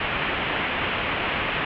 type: low-pass noise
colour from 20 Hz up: white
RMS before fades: -26 dBFS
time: 0-1.65 s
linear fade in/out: 5 ms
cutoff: 3000 Hz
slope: 48 dB/octave
effects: none